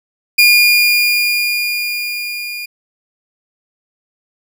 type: tone with level ramp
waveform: 30% pulse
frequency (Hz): 2423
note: D#7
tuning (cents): -47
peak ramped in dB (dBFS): -3 to -21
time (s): 0.38-2.66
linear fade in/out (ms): 10
effects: none